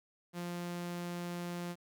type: tone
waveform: sawtooth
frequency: 174.61 Hz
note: F3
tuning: in tune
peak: -34 dBFS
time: 0.33-1.76 s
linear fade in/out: 50 ms
effects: 11-bit